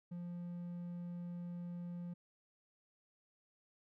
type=tone; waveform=triangle; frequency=174.61 Hz; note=F3; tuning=in tune; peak=-40 dBFS; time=0.11-2.14 s; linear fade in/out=10 ms; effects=none